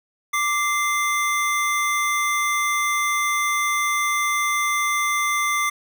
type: tone pair together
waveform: square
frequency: 1174.7 / 2080 Hz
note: D6 / C7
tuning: 0 / -11 cents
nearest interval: minor seventh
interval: 989 cents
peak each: -23 dBFS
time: 0.33-5.7 s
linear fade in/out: 10 ms
effects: none